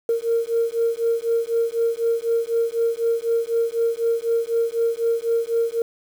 sine beating tone pair, 460 / 464 Hz, A#4 / A#4, -23 / -8 cents, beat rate 4 Hz, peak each -21 dBFS, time 0.09-5.82 s, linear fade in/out 2 ms, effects tanh soft clip ceiling -12 dBFS + 7-bit

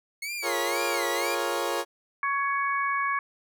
sawtooth tone with vibrato, 2159 Hz, C#7, 46 cents flat, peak -28 dBFS, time 0.22-1.35 s, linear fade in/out 5 ms, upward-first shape sine, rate 2 Hz, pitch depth 190 cents each way
20% pulse chord, Bb minor seventh, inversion second, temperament equal, 349.2 / 415.3 / 466.2 / 554.4 Hz, F4 / Ab4 / Bb4 / Db5, 0 / 0 / 0 / 0 cents, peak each -27 / -29 / -27 / -26 dBFS, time 0.42-1.85 s, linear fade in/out 50 ms
harmonic tone, 558 Hz, C#5, 11 cents sharp, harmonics 2 / 3 / 4, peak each -26 / -30 / -32 dBFS, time 2.23-3.19 s, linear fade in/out 2 ms
effects none

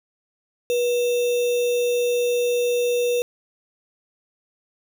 sine tone with sample-and-hold, 484.4 Hz, B4, 34 cents flat, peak -18 dBFS, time 0.7-3.22 s, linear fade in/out 0 ms, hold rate 3150 Hz, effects none

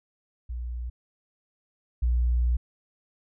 sine tone pair in turn, 60.2 / 60.2 Hz, B1 / B1, -44 / -44 cents, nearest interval unison, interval 0 cents, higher neither, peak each -30 / -19 dBFS, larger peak second, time 0.49-0.9 / 2.02-2.57 s, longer second, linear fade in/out 10 ms, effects tanh soft clip ceiling -17 dBFS

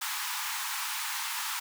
pink high-pass noise, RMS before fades -34 dBFS, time 0.01-1.6 s, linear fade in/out 10 ms, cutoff 830 Hz, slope 96 dB/octave, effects none

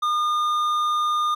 triangle tone with hard clipping, 1215 Hz, D#6, 42 cents flat, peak -21 dBFS, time 0.02-1.35 s, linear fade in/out 10 ms, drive 10 dB, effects none

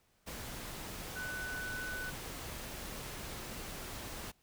sine tone in noise, 1495 Hz, F#6, 17 cents sharp, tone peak -39 dBFS, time 1.15-2.11 s, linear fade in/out 20 ms, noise pink, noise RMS -44 dBFS, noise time 0.26-4.32 s, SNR +2 dB, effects pink hiss -72 dBFS RMS until 4.42 s

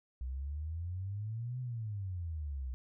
sine exponential two-way sweep, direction up then down, 61.74 to 128.2 to 61.74 Hz, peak -36 dBFS, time 0.21-2.74 s, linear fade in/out 0 ms, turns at 1.6 s, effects none

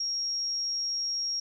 sine tone, 5588 Hz, F8, in tune, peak -28 dBFS, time 0-1.4 s, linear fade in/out 5 ms, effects 11-bit

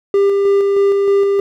triangle tone with tremolo, 398.3 Hz, G4, 28 cents sharp, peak -7 dBFS, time 0.14-1.4 s, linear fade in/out 2 ms, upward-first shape square, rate 3.2 Hz, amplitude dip 25%, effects none

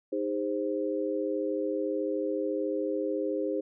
sine chord, Ab major, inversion second, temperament equal with one note detuned, 311.1 / 404.9 / 523.3 Hz, Eb4 / Ab4 / C5, 0 / -44 / 0 cents, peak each -32 dBFS, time 0.12-3.61 s, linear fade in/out 10 ms, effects none

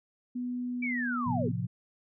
sine tone with pitch glide, 246.9 to 243.4 Hz, B3 to B3, 0 to -25 cents, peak -31 dBFS, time 0.35-1.52 s, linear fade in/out 10 ms, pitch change -25 cents, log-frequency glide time 0.66-1.16 s
sine linear sweep, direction down, 2349 to 365.3 Hz, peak -31 dBFS, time 0.82-1.49 s, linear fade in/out 10 ms
sine chord, F major, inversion first, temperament equal, 110 / 130.81 / 174.61 Hz, A2 / C3 / F3, 0 / 0 / 0 cents, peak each -34 / -34 / -34 dBFS, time 1.26-1.67 s, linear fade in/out 10 ms
effects none

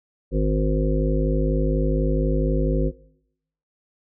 harmonic tone, 52.1 Hz, G#1, 6 cents sharp, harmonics 1 / 3 / 5 / 7 / 9 / 10, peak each -20 / -25 / -27 / -28 / -30 / -30 dBFS, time 0.31-2.92 s, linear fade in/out 50 ms, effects noise-tail reverb RT60 0.8 s tail -22 dB re dry

